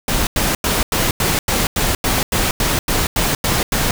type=noise bursts; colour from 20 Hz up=pink; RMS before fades=-17 dBFS; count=14; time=0.08-3.91 s; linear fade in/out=2 ms; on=190 ms; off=90 ms; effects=none